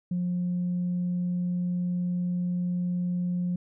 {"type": "tone", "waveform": "sine", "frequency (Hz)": 177.9, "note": "F3", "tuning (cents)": 32, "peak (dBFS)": -24, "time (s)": [0.11, 3.56], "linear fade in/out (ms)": 5, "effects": ["tanh soft clip ceiling -22 dBFS"]}